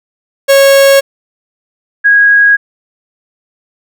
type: tone pair in turn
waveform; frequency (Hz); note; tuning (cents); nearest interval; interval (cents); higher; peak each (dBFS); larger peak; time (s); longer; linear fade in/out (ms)
45% pulse / sine; 550 / 1648.1; C#5 / G#6; -14 / -14; octave + perfect fifth; 1900; second; -3; neither; 0.48-1.01 / 2.04-2.57; neither; 20
effects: none